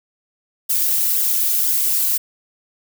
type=noise with flanger; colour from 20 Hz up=violet; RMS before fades=-18 dBFS; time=0.69-2.18 s; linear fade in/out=10 ms; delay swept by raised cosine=0.58 to 4.08 ms; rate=2 Hz; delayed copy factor=+0.95; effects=none